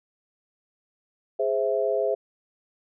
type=chord; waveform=sine; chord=Ab augmented; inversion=none; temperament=equal; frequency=415.3 / 523.3 / 659.3 Hz; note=Ab4 / C5 / E5; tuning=0 / 0 / 0 cents; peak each=-26 dBFS; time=1.39-2.15 s; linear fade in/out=10 ms; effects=none